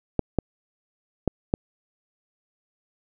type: clicks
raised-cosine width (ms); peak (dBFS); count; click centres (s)
2; -7; 4; 0.193 / 0.387 / 1.277 / 1.539
effects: none